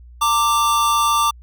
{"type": "tone pair together", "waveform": "square", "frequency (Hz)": [914, 1176], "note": ["A#5", "D6"], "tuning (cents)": [-34, 2], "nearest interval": "major third", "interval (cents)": 436, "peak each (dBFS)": [-22, -16], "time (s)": [0.21, 1.31], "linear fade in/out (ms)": 10, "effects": ["added 60 Hz sine -39 dBFS peak until 1.42 s"]}